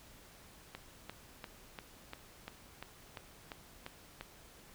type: click train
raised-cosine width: 0.3 ms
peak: -27 dBFS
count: 11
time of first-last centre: 0.75-4.21 s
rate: 2.89 Hz
effects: pink hiss -58 dBFS RMS until 4.74 s